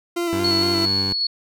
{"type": "tone with vibrato", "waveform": "40% pulse", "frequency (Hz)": 340, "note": "F4", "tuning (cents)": -46, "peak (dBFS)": -20, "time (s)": [0.16, 0.86], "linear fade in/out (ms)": 10, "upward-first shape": "square", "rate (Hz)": 4.3, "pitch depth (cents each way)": 26}
{"type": "tone with pitch glide", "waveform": "15% pulse", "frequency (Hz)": [95.6, 96.88], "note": ["G2", "G2"], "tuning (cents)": [-43, -20], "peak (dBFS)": -19, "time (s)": [0.33, 1.13], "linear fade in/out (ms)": 0, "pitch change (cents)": 23, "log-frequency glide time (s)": [0.63, 0.92]}
{"type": "tone with tremolo", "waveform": "sine", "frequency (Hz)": 4380, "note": "C#8", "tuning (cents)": -22, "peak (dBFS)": -18, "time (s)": [0.44, 1.27], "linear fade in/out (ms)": 5, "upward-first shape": "square", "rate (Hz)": 2.6, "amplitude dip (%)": 25}
{"effects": []}